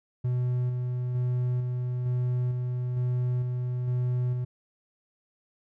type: tone with tremolo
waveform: triangle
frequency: 124.3 Hz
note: B2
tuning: 12 cents sharp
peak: -22 dBFS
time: 0.24-4.45 s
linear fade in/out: 10 ms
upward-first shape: square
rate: 1.1 Hz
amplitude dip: 30%
effects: none